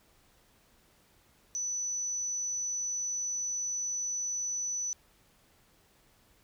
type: tone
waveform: sine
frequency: 5970 Hz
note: F#8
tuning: 15 cents sharp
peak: -31 dBFS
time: 1.55-4.93 s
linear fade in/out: 0 ms
effects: pink hiss -65 dBFS RMS until 6.43 s